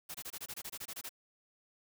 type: noise bursts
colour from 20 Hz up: white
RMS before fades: -43 dBFS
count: 13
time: 0.09-1.093 s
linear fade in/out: 10 ms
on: 55 ms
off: 24 ms
effects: none